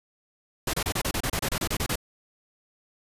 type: noise bursts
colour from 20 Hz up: pink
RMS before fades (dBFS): -27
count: 14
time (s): 0.67-1.957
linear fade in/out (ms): 5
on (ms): 65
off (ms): 29
effects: resampled to 32000 Hz